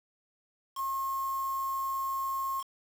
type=tone with quantisation; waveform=sine; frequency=1077 Hz; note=C6; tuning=50 cents sharp; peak=-30 dBFS; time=0.75-2.64 s; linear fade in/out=50 ms; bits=7; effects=none